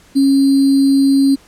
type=tone with sample-and-hold; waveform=sine; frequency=274 Hz; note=C#4; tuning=20 cents flat; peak=-8 dBFS; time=0.15-1.36 s; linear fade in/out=20 ms; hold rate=4410 Hz; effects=pink hiss -47 dBFS RMS until 1.47 s + low-pass 11000 Hz 12 dB/octave